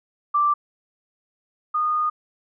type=tone pair in turn; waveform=sine; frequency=1174.7 / 1227.8 Hz; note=D6 / D#6; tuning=0 / -23 cents; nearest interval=minor second; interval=77 cents; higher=second; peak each=-16 / -19 dBFS; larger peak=first; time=0.34-0.54 / 1.74-2.1 s; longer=second; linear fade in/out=10 ms; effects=none